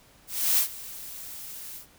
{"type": "noise with ADSR envelope", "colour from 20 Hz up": "blue", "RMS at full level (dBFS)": -21, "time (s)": [0.27, 1.87], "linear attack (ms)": 310, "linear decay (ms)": 97, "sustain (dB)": -19, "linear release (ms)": 110, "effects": ["pink hiss -57 dBFS RMS until 1.98 s"]}